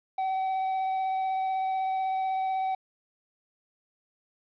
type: tone with vibrato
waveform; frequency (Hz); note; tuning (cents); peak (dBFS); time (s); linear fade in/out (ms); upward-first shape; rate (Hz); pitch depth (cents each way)
triangle; 761; F#5; +48; -24; 0.18-2.75; 5; sine; 16; 10
effects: resampled to 11025 Hz + 10-bit